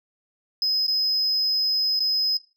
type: tone with dropouts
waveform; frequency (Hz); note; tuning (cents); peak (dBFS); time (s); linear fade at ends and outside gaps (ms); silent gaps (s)
sine; 5070; D#8; +32; -17; 0.62-2.37; 2; 0.866-0.88 / 1.993-2.004
effects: noise-tail reverb RT60 0.3 s tail -18 dB re dry + tanh soft clip ceiling -18 dBFS